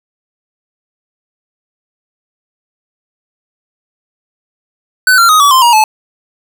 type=tone with pitch steps; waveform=square; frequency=1507 / 1374 / 1252.7 / 1142.1 / 1041.3 / 949.4 / 865.5 Hz; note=F#6 / F6 / D#6 / D6 / C6 / A#5 / A5; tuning=+31 / -29 / +11 / -49 / -9 / +31 / -29 cents; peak=-5 dBFS; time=5.07-5.84 s; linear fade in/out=2 ms; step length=110 ms; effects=none